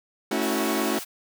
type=chord; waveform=sawtooth; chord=F# minor seventh; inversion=first; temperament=equal with one note detuned; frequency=220 / 277.2 / 324.3 / 370 Hz; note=A3 / C#4 / E4 / F#4; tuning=0 / 0 / -28 / 0 cents; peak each=-25 dBFS; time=0.31-0.99 s; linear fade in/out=5 ms
type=high-pass noise; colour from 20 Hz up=white; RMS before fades=-36 dBFS; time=0.41-1.05 s; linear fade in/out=20 ms; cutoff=650 Hz; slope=24 dB/octave
effects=none